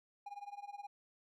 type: tone with tremolo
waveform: triangle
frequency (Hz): 813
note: G#5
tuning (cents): -37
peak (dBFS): -40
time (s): 0.26-0.87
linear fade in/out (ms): 5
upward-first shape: sine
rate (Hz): 19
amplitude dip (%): 90
effects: none